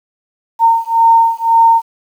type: beating tone pair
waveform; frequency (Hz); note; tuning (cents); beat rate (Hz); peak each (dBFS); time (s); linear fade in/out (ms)
sine; 914 / 915.9; A#5 / A#5; -34 / -31; 1.9; -10; 0.59-1.82; 50
effects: 7-bit